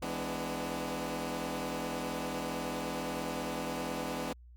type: chord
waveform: 15% pulse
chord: E dominant seventh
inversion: none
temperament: equal with one note detuned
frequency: 164.81 / 207.7 / 252.1 / 293.7 Hz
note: E3 / G#3 / B3 / D4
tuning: 0 / 0 / +36 / 0 cents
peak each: -35 / -36 / -32 / -34 dBFS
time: 0.02-4.33 s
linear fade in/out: 5 ms
effects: added 60 Hz sine -51 dBFS peak until 4.56 s + Opus 48 kbps